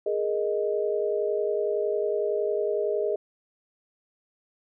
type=chord; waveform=sine; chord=Ab suspended second; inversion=none; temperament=equal; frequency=415.3 / 466.2 / 622.3 Hz; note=Ab4 / Bb4 / Eb5; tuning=0 / 0 / 0 cents; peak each=-26 / -30 / -29 dBFS; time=0.06-3.16 s; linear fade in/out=5 ms; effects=none